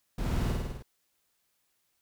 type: noise with echo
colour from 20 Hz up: brown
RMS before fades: -32 dBFS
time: 0.18-0.52 s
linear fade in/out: 5 ms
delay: 51 ms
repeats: 6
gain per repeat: -2 dB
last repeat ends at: 0.826 s
effects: white hiss -75 dBFS RMS until 2.01 s